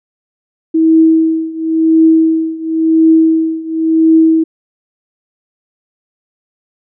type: tone with tremolo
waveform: sine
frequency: 322.2 Hz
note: E4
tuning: 39 cents flat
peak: -3 dBFS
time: 0.74-4.44 s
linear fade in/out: 10 ms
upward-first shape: triangle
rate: 0.95 Hz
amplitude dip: 90%
effects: none